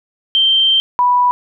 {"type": "tone pair in turn", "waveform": "sine", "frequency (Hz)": [3136, 984.1], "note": ["G7", "B5"], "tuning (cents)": [0, -6], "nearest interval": "octave + minor sixth", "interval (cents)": 2006, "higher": "first", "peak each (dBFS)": -9, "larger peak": "neither", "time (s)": [[0.35, 0.8], [0.99, 1.31]], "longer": "first", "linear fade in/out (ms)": 0, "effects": []}